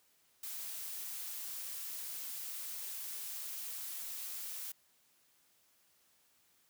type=noise; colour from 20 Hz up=blue; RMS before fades=-43 dBFS; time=0.43-4.72 s; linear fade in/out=5 ms; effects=white hiss -71 dBFS RMS until 6.69 s + high-pass 60 Hz 12 dB/octave